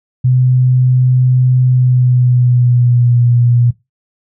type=tone with pitch glide; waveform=sine; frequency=127.1 to 120.59 Hz; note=C3 to B2; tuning=-50 to -41 cents; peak=-7 dBFS; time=0.24-3.71 s; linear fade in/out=10 ms; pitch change=-91 cents; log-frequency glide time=1.66-3.2 s; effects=noise-tail reverb RT60 0.2 s tail -18 dB re dry